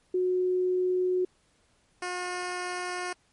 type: tone pair in turn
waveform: sine / 10% pulse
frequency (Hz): 365.7 / 359.4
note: F#4 / F4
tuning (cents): -20 / +50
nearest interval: unison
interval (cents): 30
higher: first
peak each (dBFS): -23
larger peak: neither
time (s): 0.14-1.25 / 2.02-3.13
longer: neither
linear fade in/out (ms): 5
effects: pink hiss -67 dBFS RMS until 3.32 s + MP3 48 kbps